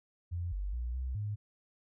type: tone with pitch steps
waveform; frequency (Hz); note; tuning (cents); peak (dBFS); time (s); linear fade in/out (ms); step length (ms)
sine; 86.8 / 48.56 / 59.9 / 63.9 / 104.3; F2 / G1 / A#1 / C2 / G#2; -10 / -16 / +48 / -40 / +8; -33; 0.31-1.36; 20; 210
effects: none